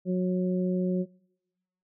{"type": "harmonic tone", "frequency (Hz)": 182.7, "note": "F#3", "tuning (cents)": -22, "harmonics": [1, 2, 3], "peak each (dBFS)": [-25, -31, -35], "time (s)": [0.05, 1.06], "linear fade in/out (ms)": 50, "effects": ["noise-tail reverb RT60 1.0 s tail -26 dB re dry"]}